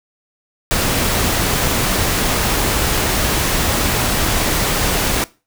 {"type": "noise", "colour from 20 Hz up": "pink", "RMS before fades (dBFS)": -17, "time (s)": [0.71, 5.24], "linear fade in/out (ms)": 0, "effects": ["noise-tail reverb RT60 0.3 s tail -20 dB re dry"]}